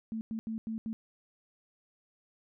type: tone bursts at uneven times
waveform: sine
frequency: 222.6 Hz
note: A3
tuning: 20 cents sharp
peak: -33 dBFS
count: 5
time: 0.12-0.21 / 0.31-0.39 / 0.47-0.58 / 0.67-0.78 / 0.86-0.93 s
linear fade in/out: 0 ms
effects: none